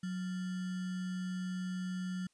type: tone with sample-and-hold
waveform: sine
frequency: 183.3 Hz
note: F#3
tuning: 16 cents flat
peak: -35 dBFS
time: 0.03-2.27 s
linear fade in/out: 5 ms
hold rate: 1575 Hz
effects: white hiss -75 dBFS RMS until 2.33 s + resampled to 22050 Hz